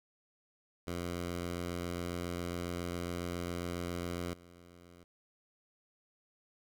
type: tone with level steps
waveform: 10% pulse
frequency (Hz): 87.31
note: F2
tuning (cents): 0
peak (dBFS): -28 / -47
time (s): 0.87-5.04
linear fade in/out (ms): 5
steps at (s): 4.33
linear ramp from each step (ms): 10
effects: none